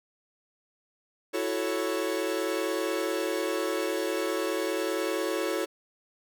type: chord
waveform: 45% pulse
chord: F# minor seventh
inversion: third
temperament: equal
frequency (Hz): 329.6 / 370 / 440 / 554.4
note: E4 / F#4 / A4 / C#5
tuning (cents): 0 / 0 / 0 / 0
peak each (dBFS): -33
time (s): 1.33-5.66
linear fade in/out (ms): 20
effects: none